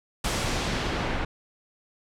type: noise with low-pass filter sweep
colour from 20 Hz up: pink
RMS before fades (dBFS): -28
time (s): 0.24-1.25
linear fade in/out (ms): 5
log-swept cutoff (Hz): 10000 to 2200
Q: 0.78
effects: none